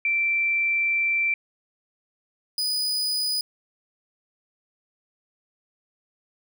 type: tone pair in turn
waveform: sine / 40% pulse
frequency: 2344 / 4967 Hz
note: D7 / D#8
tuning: -4 / -4 cents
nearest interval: octave + minor second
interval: 1300 cents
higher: second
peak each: -20 / -22 dBFS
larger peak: first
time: 0.05-1.34 / 2.58-3.41 s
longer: first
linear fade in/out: 2 ms
effects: none